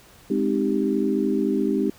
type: chord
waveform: sine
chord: Ab major seventh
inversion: none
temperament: equal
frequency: 207.7 / 261.6 / 311.1 / 392 Hz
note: Ab3 / C4 / Eb4 / G4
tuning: 0 / 0 / 0 / 0 cents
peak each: -25 dBFS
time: 0.3-1.9 s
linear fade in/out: 5 ms
effects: pink hiss -51 dBFS RMS until 1.98 s